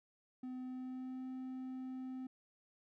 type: tone with pitch glide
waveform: triangle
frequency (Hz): 254.5 to 258.5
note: C4 to C4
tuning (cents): -48 to -21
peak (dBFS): -40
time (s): 0.43-2.27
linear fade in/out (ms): 5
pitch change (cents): +27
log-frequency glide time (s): 0.58-1.27
effects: none